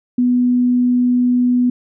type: tone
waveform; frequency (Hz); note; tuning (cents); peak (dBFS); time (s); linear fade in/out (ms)
sine; 246.9; B3; 0; -11; 0.18-1.7; 5
effects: none